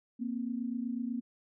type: tone pair together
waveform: sine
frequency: 234.1 / 262.2 Hz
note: A#3 / C4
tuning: +8 / +4 cents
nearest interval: major second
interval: 196 cents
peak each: -34 / -37 dBFS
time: 0.19-1.21 s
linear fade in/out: 20 ms
effects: none